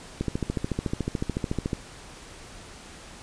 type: click train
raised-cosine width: 3 ms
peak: -13 dBFS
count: 22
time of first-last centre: 0.21-1.732 s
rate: 13.8 Hz
effects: pink hiss -45 dBFS RMS until 3.22 s + resampled to 22050 Hz